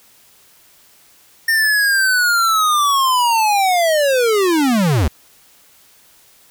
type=linear sweep; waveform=square; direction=down; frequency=1824 to 65 Hz; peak=-13 dBFS; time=1.48-5.08 s; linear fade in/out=5 ms; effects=white hiss -50 dBFS RMS until 6.5 s